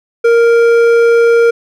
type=tone with hard clipping; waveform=triangle; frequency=466.2 Hz; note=A#4; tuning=in tune; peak=-7 dBFS; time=0.24-1.51 s; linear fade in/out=10 ms; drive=12 dB; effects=none